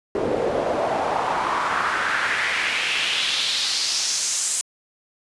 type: noise with band-pass filter sweep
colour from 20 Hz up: pink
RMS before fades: -23 dBFS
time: 0.15-4.61 s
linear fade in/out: 0 ms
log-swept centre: 420 to 8000 Hz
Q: 2.6
effects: resampled to 24000 Hz